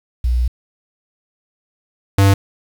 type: tone pair in turn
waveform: sine / square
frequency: 60.7 / 98.4 Hz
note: B1 / G2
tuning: -29 / +7 cents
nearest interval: minor sixth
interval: 836 cents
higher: second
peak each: -13 / -9 dBFS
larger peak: second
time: 0.24-0.48 / 2.18-2.34 s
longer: first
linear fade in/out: 5 ms
effects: 7-bit